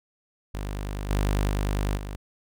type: tone with level steps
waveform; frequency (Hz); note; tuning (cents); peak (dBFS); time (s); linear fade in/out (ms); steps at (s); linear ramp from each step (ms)
sawtooth; 50; G1; +35; -26 / -18 / -20 / -29; 0.54-2.16; 5; 1.09 / 1.48 / 1.96; 20
effects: none